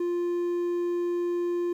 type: tone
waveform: triangle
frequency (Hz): 349.2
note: F4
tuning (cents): 0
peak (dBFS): -23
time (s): 0-1.73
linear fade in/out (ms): 5
effects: 10-bit